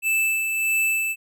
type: tone with tremolo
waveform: square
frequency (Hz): 2637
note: E7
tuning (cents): 0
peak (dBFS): -19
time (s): 0.02-1.16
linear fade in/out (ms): 50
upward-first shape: sine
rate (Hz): 1.6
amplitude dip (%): 40
effects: none